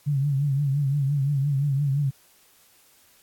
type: tone with vibrato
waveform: sine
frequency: 140.5 Hz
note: C#3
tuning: 24 cents sharp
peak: -20 dBFS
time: 0.06-2.11 s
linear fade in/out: 20 ms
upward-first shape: triangle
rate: 5.8 Hz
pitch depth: 100 cents each way
effects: white hiss -58 dBFS RMS until 3.22 s + AAC 64 kbps